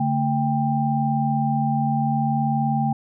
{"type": "tone cluster", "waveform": "sine", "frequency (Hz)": [143.5, 224.1, 792], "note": ["D3", "A3", "G5"], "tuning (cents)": [-40, 32, 18], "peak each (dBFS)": -23, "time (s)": [0, 2.93], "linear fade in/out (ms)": 5, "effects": []}